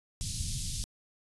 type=band-stop noise; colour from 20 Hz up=pink; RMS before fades=-34 dBFS; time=0.21-0.84 s; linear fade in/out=0 ms; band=160 to 3900 Hz; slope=24 dB/octave; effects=resampled to 24000 Hz